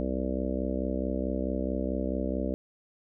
harmonic tone, 64.6 Hz, C2, 21 cents flat, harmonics 1 / 3 / 4 / 5 / 6 / 7 / 8 / 9 / 10, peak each -34 / -34 / -34 / -36 / -43 / -38 / -40 / -36 / -48 dBFS, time 0-2.54 s, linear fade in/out 0 ms, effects none

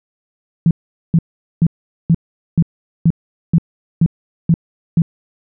sine tone bursts, 165.7 Hz, E3, 9 cents sharp, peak -7 dBFS, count 10, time 0.66-5.02 s, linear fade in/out 2 ms, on 49 ms, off 430 ms, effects none

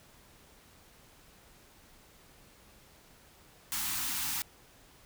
white band-stop noise, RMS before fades -34 dBFS, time 3.72-4.42 s, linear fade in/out 0 ms, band 330 to 760 Hz, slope 96 dB/octave, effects pink hiss -59 dBFS RMS until 5.05 s

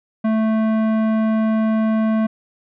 sine tone with tanh clipping, 220 Hz, A3, in tune, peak -17 dBFS, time 0.24-2.27 s, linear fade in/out 10 ms, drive 15 dB, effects none

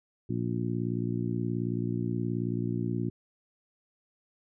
harmonic tone, 58.7 Hz, A#1, 13 cents sharp, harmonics 2 / 3 / 4 / 5 / 6, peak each -32 / -34 / -35 / -36 / -37 dBFS, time 0.29-3.1 s, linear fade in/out 10 ms, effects none

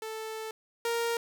sawtooth tone pair in turn, 440 / 466.2 Hz, A4 / A#4, 0 / 0 cents, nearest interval minor second, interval 100 cents, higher second, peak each -32 / -24 dBFS, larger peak second, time 0.02-0.51 / 0.85-1.17 s, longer first, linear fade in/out 2 ms, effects 10-bit

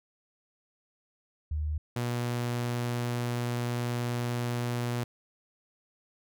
sine / sawtooth tone pair in turn, 76 / 120.64 Hz, D#2 / B2, -40 / -40 cents, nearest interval minor sixth, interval 800 cents, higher second, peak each -28 / -25 dBFS, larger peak second, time 1.51-1.78 / 1.96-5.04 s, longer second, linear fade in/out 5 ms, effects none

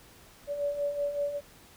sine beating tone pair, 571 / 576.3 Hz, D5 / D5, -49 / -33 cents, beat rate 5.3 Hz, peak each -36 / -29 dBFS, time 0.47-1.41 s, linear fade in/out 50 ms, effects pink hiss -55 dBFS RMS until 1.76 s

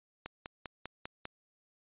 click train, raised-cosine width 0.3 ms, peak -24 dBFS, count 6, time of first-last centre 0.26-1.254 s, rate 5.03 Hz, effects resampled to 8000 Hz

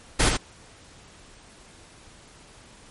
pink noise with echo, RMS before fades -19 dBFS, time 0.19-0.29 s, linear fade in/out 10 ms, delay 81 ms, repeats 1, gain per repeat -5 dB, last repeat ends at 0.371 s, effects pink hiss -50 dBFS RMS until 2.9 s + MP3 48 kbps

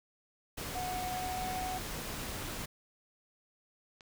pink noise, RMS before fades -40 dBFS, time 0.57-2.66 s, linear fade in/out 10 ms
triangle tone with pitch glide, 733 to 741.5 Hz, F#5 to F#5, -16 to +4 cents, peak -34 dBFS, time 0.75-1.78 s, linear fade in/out 5 ms, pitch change +20 cents, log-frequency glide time 0.95-1.56 s
click, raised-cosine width 0.2 ms, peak -35 dBFS, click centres 4.008 s
effects none

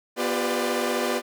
sawtooth tone cluster, 244.3 / 353.5 / 399.3 / 504 / 593 Hz, B3 / F4 / G4 / B4 / D5, -19 / +21 / +32 / +35 / +17 cents, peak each -26 dBFS, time 0.16-1.22 s, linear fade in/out 50 ms, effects none

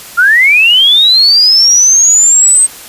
sine linear sweep, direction up, 1354 to 8372 Hz, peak -3 dBFS, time 0.17-2.67 s, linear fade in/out 20 ms, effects white hiss -30 dBFS RMS until 2.88 s + resampled to 32000 Hz

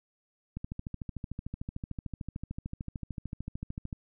click train, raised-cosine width 5 ms, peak -24 dBFS, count 46, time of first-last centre 0.57-3.928 s, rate 13.4 Hz, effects none

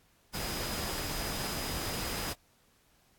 sine tone in noise, 4978 Hz, D#8, in tune, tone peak -43 dBFS, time 0.33-2.34 s, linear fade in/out 20 ms, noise pink, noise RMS -36 dBFS, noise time 0.33-2.34 s, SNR -10 dB, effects pink hiss -67 dBFS RMS until 3.18 s + AAC 64 kbps

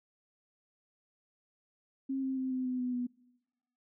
sine tone with pitch steps, 268.3 / 264.5 / 260.7 / 256.9 / 253.2 / 249.6 / 246 Hz, C4 / C4 / C4 / C4 / B3 / B3 / B3, +44 / +19 / -6 / -32 / +43 / +19 / -7 cents, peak -31 dBFS, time 2.09-3.07 s, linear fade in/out 10 ms, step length 140 ms, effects noise-tail reverb RT60 1.0 s tail -24 dB re dry

